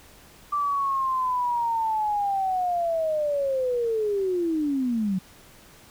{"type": "linear sweep", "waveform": "sine", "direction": "down", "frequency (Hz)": [1174.7, 180.9], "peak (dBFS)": -22, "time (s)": [0.52, 5.19], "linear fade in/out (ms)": 10, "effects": ["pink hiss -51 dBFS RMS until 5.9 s"]}